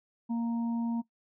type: harmonic tone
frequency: 232.7 Hz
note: A#3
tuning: 3 cents flat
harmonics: 1 / 3 / 4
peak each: -28 / -49 / -43 dBFS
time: 0.29-1.02 s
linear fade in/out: 20 ms
effects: noise-tail reverb RT60 0.1 s tail -18 dB re dry